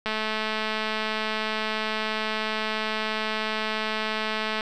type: click train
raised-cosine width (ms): 0.3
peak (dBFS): -12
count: 988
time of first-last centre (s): 0.06-4.608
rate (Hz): 217
effects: none